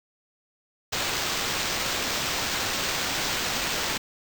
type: noise with sample-and-hold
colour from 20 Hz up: blue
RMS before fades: -28 dBFS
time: 0.92-3.98 s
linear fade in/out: 10 ms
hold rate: 11025 Hz
effects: none